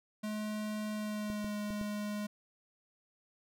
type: tone with pitch glide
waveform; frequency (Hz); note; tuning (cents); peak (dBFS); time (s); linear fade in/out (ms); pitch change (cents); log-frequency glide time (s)
square; 212.8 to 208.3; G#3 to G#3; +42 to +5; -36; 0.23-2.27; 10; -37; 0.93-1.55
type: clicks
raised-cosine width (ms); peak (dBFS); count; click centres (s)
3; -31; 4; 1.301 / 1.445 / 1.705 / 1.813
effects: none